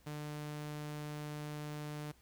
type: tone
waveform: sawtooth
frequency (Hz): 149.4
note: D3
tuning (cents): +30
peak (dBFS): -37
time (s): 0.06-2.12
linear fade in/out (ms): 10
effects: added 60 Hz sine -67 dBFS peak until 2.21 s + pink hiss -68 dBFS RMS until 2.21 s